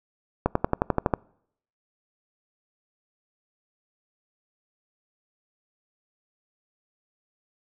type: accelerating click train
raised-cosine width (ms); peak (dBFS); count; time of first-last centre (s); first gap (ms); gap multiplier
1; -6; 9; 0.46-1.138; 94; 0.97
effects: noise-tail reverb RT60 0.7 s tail -26 dB re dry